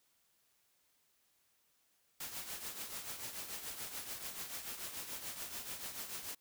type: noise with tremolo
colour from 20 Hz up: white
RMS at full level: -42 dBFS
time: 2.2-6.35 s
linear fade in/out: 5 ms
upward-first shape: triangle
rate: 6.9 Hz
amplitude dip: 65%
effects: white hiss -75 dBFS RMS until 6.4 s